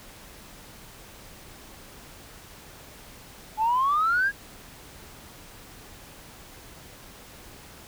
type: exponential sweep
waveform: sine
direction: up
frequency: 847 to 1671 Hz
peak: -19 dBFS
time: 3.57-4.32 s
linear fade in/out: 50 ms
effects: tanh soft clip ceiling -16 dBFS + pink hiss -47 dBFS RMS until 7.87 s